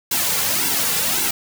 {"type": "noise with flanger", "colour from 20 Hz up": "white", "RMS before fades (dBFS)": -20, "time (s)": [0.11, 1.31], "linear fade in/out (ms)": 5, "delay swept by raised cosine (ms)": [1.6, 3.2], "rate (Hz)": 1.8, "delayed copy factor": -0.8, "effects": []}